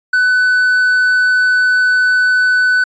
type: tone with hard clipping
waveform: triangle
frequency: 1499 Hz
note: F#6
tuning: 22 cents sharp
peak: -10 dBFS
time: 0.13-2.84 s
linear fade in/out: 5 ms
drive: 6 dB
effects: resampled to 16000 Hz